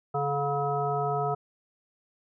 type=harmonic tone with a mistuned harmonic; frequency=142.7 Hz; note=D3; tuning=49 cents flat; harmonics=1 / 3 / 5 / 7 / 9; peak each=-32 / -31 / -29 / -37 / -33 dBFS; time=0.14-1.35 s; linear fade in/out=10 ms; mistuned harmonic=7; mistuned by=-49 cents; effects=none